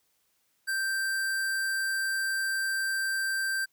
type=tone; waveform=square; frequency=1568 Hz; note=G6; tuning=in tune; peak=-28 dBFS; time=0.67-3.66 s; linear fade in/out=20 ms; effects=white hiss -72 dBFS RMS until 3.72 s